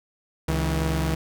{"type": "tone pair together", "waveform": "sawtooth", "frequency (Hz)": [69.3, 160.78], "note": ["C#2", "E3"], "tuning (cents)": [0, -43], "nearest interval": "octave + minor third", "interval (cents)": 1457, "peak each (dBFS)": -21, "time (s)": [0.48, 1.15], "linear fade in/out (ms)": 5, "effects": []}